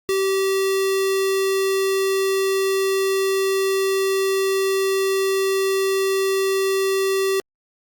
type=tone with notch filter; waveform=square; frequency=386.5 Hz; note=G4; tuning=24 cents flat; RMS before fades=-20 dBFS; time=0.09-7.4 s; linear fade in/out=0 ms; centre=810 Hz; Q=0.93; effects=Opus 48 kbps